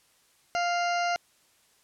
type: harmonic tone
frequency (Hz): 698.5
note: F5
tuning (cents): 0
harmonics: 1 / 2 / 3 / 4 / 6 / 7 / 8 / 9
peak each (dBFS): -26 / -32 / -36 / -38 / -42 / -43 / -44 / -45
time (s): 0.55-1.16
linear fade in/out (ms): 0
effects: white hiss -64 dBFS RMS until 1.83 s + low-pass 11000 Hz 12 dB/octave